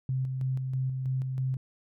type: tone with tremolo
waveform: sine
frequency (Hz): 130.81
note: C3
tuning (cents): 0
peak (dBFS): -26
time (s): 0.09-1.57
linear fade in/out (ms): 2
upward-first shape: square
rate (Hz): 3.1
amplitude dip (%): 35
effects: none